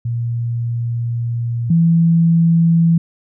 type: tone pair in turn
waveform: sine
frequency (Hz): 117.9 / 166.74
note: A#2 / E3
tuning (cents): +20 / +20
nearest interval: tritone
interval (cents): 600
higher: second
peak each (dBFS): -17 / -9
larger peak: second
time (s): 0.05-1.7 / 1.7-2.98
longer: first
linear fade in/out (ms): 5
effects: none